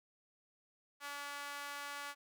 sawtooth tone with high-pass filter, 285.9 Hz, D4, 46 cents flat, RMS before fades -45 dBFS, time 1-2.15 s, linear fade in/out 50 ms, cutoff 1200 Hz, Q 1.5, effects none

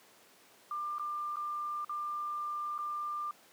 sine tone with dropouts, 1193 Hz, D6, 27 cents sharp, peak -34 dBFS, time 0.71-3.31 s, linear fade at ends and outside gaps 2 ms, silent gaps 0.984-0.995 / 1.359-1.368 / 1.847-1.894 / 2.78-2.788 s, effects pink hiss -60 dBFS RMS until 3.52 s + high-pass 300 Hz 12 dB/octave

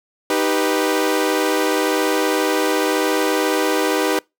sawtooth chord, Eb augmented, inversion none, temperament equal, 311.1 / 392 / 493.9 Hz, Eb4 / G4 / B4, 0 / 0 / 0 cents, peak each -17 dBFS, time 0.3-4.19 s, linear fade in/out 2 ms, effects noise-tail reverb RT60 0.2 s tail -25 dB re dry

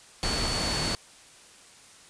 sine tone in noise, 4454 Hz, C#8, 7 cents sharp, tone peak -31 dBFS, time 0.23-0.95 s, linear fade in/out 0 ms, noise pink, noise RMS -29 dBFS, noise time 0.23-0.95 s, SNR -5 dB, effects white hiss -52 dBFS RMS until 2.09 s + resampled to 22050 Hz

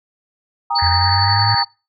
sine chord, Eb major, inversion first, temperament equal with one note detuned, 804.2 / 932.3 / 1244.5 Hz, G5 / Bb5 / Eb6, +44 / 0 / 0 cents, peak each -21 / -19 / -24 dBFS, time 0.7-1.64 s, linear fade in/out 10 ms
sine tone with tremolo, 4480 Hz, C#8, 18 cents sharp, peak -15 dBFS, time 0.75-1.65 s, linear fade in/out 10 ms, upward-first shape sine, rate 11 Hz, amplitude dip 40%
pink band-pass noise, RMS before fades -27 dBFS, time 0.78-1.63 s, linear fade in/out 10 ms, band 1600 to 1900 Hz, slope 96 dB/octave
sine exponential sweep, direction up, 83.1 to 108.7 Hz, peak -17 dBFS, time 0.82-1.55 s, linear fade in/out 5 ms
effects noise-tail reverb RT60 0.3 s tail -25 dB re dry

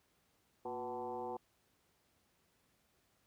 sine tone with frequency modulation, 622.3 Hz, D#5, in tune, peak -39 dBFS, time 0.65-1.37 s, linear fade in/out 5 ms, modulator 130 Hz, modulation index 2.5, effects pink hiss -75 dBFS RMS until 3.26 s + high-pass 60 Hz 12 dB/octave

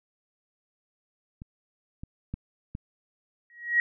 clicks, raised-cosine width 5 ms, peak -28 / -26 / -20 / -22 dBFS, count 4, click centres 1.419 / 2.035 / 2.34 / 2.751 s
sine tone with exponential growth, 1900 Hz, A#6, 33 cents sharp, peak -16 dBFS, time 3.5-3.8 s, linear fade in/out 1 ms, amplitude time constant 64 ms
effects none

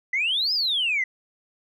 sine exponential two-way sweep, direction up then down, 1975.5 to 5190 to 1975.5 Hz, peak -20 dBFS, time 0.13-1.04 s, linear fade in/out 5 ms, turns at 0.53 s, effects tanh soft clip ceiling -16 dBFS

